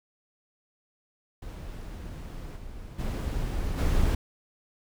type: noise with level steps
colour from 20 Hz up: brown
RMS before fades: -38 / -42 / -30 / -24 dBFS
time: 1.42-4.15 s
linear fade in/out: 5 ms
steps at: 2.55 / 2.98 / 3.77 s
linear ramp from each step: 20 ms
effects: none